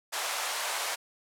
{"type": "high-pass noise", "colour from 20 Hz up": "pink", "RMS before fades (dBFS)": -32, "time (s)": [0.12, 0.96], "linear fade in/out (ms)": 20, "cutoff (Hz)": 630, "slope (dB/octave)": 24, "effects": ["low-pass 12000 Hz 12 dB/octave"]}